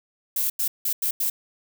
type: noise bursts at uneven times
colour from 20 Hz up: violet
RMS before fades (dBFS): -24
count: 5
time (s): 0.36-0.5 / 0.59-0.68 / 0.85-0.93 / 1.02-1.11 / 1.2-1.3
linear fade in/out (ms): 5
effects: none